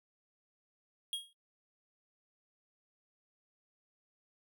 square tone with exponential decay, 3272 Hz, G#7, 26 cents flat, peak -32 dBFS, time 1.13-1.33 s, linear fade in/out 1 ms, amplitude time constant 43 ms, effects noise-tail reverb RT60 0.1 s tail -17 dB re dry

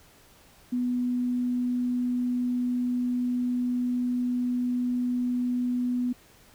sine tone, 246.9 Hz, B3, in tune, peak -24 dBFS, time 0.72-6.13 s, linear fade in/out 10 ms, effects pink hiss -56 dBFS RMS until 6.54 s

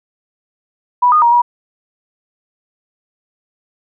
sine tone with pitch steps, 982 / 1228 / 944 / 962 Hz, B5 / D#6 / A#5 / B5, -10 / -23 / +22 / -46 cents, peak -7 dBFS, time 1.02-1.42 s, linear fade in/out 10 ms, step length 100 ms, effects none

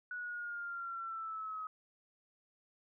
sine linear sweep, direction down, 1473 to 1266 Hz, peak -39 dBFS, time 0.11-1.67 s, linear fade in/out 2 ms, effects none

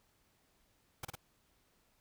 pink noise with echo, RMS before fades -41 dBFS, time 1.03-1.05 s, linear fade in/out 5 ms, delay 52 ms, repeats 2, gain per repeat -2 dB, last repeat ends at 1.154 s, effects pink hiss -73 dBFS RMS until 2 s

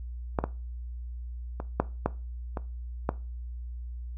clicks, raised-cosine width 1 ms, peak -11 / -13 / -20 / -8 / -10 / -18 / -11 dBFS, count 7, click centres 0.388 / 0.44 / 1.601 / 1.8 / 2.06 / 2.572 / 3.091 s, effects noise-tail reverb RT60 0.3 s tail -18 dB re dry + added 60 Hz sine -35 dBFS peak until 4.17 s

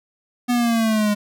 square exponential sweep, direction down, 246.8 to 205.5 Hz, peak -17 dBFS, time 0.48-1.15 s, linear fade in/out 20 ms, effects none

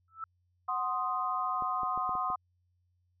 sine tone with exponential growth, 1318 Hz, E6, 1 cent flat, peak -32 dBFS, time 0.08-0.24 s, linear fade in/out 2 ms, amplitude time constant 33 ms
sine chord, C diminished, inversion second, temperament equal, 740 / 1046.5 / 1244.5 Hz, Gb5 / C6 / Eb6, 0 / 0 / 0 cents, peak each -36 / -33 / -33 dBFS, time 0.68-2.36 s, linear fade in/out 10 ms
clicks, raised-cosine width 2 ms, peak -32 dBFS, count 6, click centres 1.623 / 1.833 / 1.976 / 2.093 / 2.153 / 2.302 s
effects added 89 Hz sine -70 dBFS peak until 3.2 s

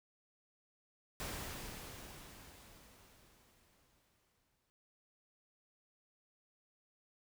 pink noise with exponential decay, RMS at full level -42 dBFS, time 1.2-4.7 s, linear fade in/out 0 ms, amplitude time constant 760 ms, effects noise-tail reverb RT60 0.1 s tail -25 dB re dry

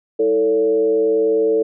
sine tone with frequency modulation, 445.2 Hz, A4, 20 cents sharp, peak -13 dBFS, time 0.19-1.63 s, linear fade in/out 10 ms, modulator 120 Hz, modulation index 0.62, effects none

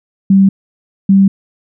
sine tone pair in turn, 194.2 / 194.99 Hz, G3 / G3, -16 / -9 cents, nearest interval unison, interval 7 cents, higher second, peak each -4 dBFS, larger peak neither, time 0.3-0.49 / 1.09-1.28 s, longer neither, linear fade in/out 5 ms, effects none

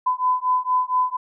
sine beating tone pair, 1006 / 1010.3 Hz, B5 / B5, +32 / +39 cents, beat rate 4.3 Hz, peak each -21 / -21 dBFS, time 0.06-1.17 s, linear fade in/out 10 ms, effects none

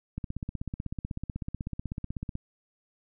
click train, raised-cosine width 5 ms, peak -21 dBFS, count 36, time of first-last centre 0.18-2.354 s, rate 16.1 Hz, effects none

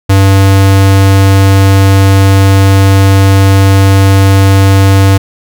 square tone, 97.3 Hz, G2, 12 cents flat, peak -3 dBFS, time 0.09-5.18 s, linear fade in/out 10 ms, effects none

